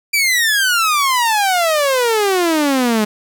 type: exponential sweep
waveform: sawtooth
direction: down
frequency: 2365 to 207.7 Hz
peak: -9 dBFS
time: 0.13-3.05 s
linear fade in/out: 10 ms
effects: none